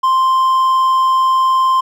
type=tone; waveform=triangle; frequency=1046.5 Hz; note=C6; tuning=in tune; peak=-8 dBFS; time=0.03-1.81 s; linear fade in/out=10 ms; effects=none